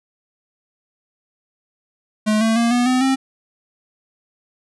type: tone with pitch steps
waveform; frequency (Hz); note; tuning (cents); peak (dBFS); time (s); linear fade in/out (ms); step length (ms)
square; 214.1 / 223.6 / 233.5 / 243.8 / 254.6 / 265.9; A3 / A3 / A#3 / B3 / C4 / C4; -47 / +28 / +3 / -22 / -47 / +28; -15; 2.26-3.16; 20; 150
effects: resampled to 24000 Hz